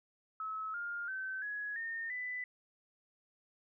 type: tone with pitch steps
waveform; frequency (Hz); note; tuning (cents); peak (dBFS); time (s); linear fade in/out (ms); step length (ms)
sine; 1293 / 1410 / 1537.6 / 1676.8 / 1828.6 / 1994.1; E6 / F6 / G6 / G#6 / A#6 / B6; -34 / +16 / -34 / +16 / -34 / +16; -37; 0.4-2.44; 2; 340
effects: none